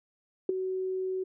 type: tone with ADSR envelope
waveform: sine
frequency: 374.9 Hz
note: F#4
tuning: 23 cents sharp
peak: -19 dBFS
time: 0.49-1.24 s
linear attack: 3 ms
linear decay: 11 ms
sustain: -10 dB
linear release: 12 ms
effects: none